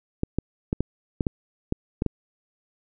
clicks, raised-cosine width 3 ms, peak -10 dBFS, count 9, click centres 0.234 / 0.386 / 0.729 / 0.806 / 1.208 / 1.268 / 1.724 / 2.021 / 2.063 s, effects none

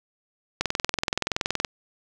click train, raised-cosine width 0.2 ms, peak -6 dBFS, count 23, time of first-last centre 0.61-1.648 s, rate 21.2 Hz, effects none

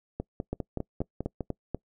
two click trains, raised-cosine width 2 ms, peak -17 / -18 dBFS, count 6 / 7, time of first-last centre 0.53-1.747 / 0.2-1.407 s, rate 4.11 / 4.97 Hz, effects noise-tail reverb RT60 0.1 s tail -24 dB re dry

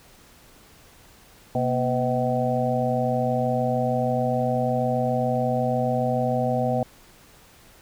harmonic tone with a mistuned harmonic, 126.6 Hz, B2, 43 cents sharp, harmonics 1 / 2 / 4 / 5 / 6, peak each -27 / -27 / -27 / -27 / -27 dBFS, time 1.55-6.83 s, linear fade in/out 2 ms, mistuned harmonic 2, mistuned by -99 cents, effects pink hiss -52 dBFS RMS until 7.81 s

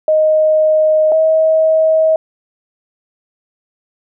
sine tone pair in turn, 622.3 / 636.1 Hz, D#5 / D#5, 0 / +38 cents, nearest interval unison, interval 38 cents, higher second, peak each -8 dBFS, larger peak neither, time 0.08-1.12 / 1.12-2.16 s, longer neither, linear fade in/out 2 ms, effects none

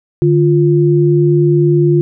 sine tone pair together, 148.4 / 349.2 Hz, D3 / F4, +18 / 0 cents, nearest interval octave + minor third, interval 1482 cents, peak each -10 dBFS, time 0.22-2.01 s, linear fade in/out 0 ms, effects none

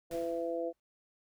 harmonic tone, 167.9 Hz, E3, 32 cents sharp, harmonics 2 / 3 / 4, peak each -38 / -35 / -38 dBFS, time 0.1-0.73 s, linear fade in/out 50 ms
pink noise with exponential decay, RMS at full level -47 dBFS, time 0.11-0.8 s, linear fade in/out 2 ms, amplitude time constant 150 ms
effects none

